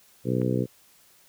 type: harmonic tone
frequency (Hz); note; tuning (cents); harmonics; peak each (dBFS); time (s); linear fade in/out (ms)
62.7; B1; +27; 2 / 3 / 4 / 5 / 6 / 7 / 8; -27 / -29 / -30 / -31 / -32 / -32 / -33; 0.24-0.67; 50
type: click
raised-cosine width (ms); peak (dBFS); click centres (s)
0.5; -27; 0.417
effects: white hiss -58 dBFS RMS until 1.28 s